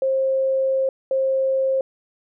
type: tone pair in turn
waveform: sine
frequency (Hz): 532 / 532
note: C5 / C5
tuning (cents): +29 / +29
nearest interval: unison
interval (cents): 0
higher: neither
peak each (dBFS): -17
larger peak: neither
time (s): 0.02-0.89 / 1.11-1.81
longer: first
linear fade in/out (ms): 2
effects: none